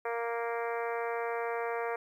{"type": "harmonic tone", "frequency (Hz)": 233.1, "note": "A#3", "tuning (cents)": 0, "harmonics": [2, 3, 4, 5, 6, 7, 8, 9, 10], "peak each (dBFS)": [-34, -38, -40, -42, -44, -45, -46, -47, -48], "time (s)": [0.05, 1.96], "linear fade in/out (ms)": 5, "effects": ["11-bit"]}